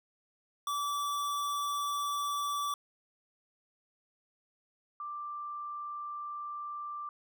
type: tone pair in turn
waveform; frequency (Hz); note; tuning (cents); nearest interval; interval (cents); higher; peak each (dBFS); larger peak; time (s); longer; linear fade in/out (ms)
square / sine; 1156 / 1179.6; D6 / D6; -28 / +7; unison; 35; second; -32 / -37; first; 0.67-2.74 / 5-7.09; second; 2
effects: none